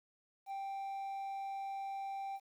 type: tone with quantisation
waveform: triangle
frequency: 784 Hz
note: G5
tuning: in tune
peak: -37 dBFS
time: 0.46-2.4 s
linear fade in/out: 50 ms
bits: 11
effects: none